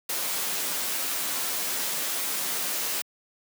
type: noise with comb filter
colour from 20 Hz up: white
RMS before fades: -29 dBFS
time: 0.09-3.02 s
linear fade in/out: 5 ms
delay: 11 ms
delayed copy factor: +0.5
effects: high-pass 200 Hz 12 dB/octave